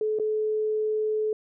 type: tone with dropouts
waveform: sine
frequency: 430.6 Hz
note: A4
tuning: 37 cents flat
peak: -23 dBFS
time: 0.01-1.33 s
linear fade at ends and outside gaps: 2 ms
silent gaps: 0.188-0.197 s
effects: none